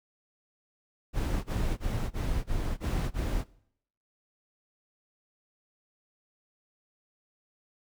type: noise bursts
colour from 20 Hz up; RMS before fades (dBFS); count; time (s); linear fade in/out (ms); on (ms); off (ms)
brown; -29; 7; 1.13-3.444; 50; 310; 24
effects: noise-tail reverb RT60 0.7 s tail -22 dB re dry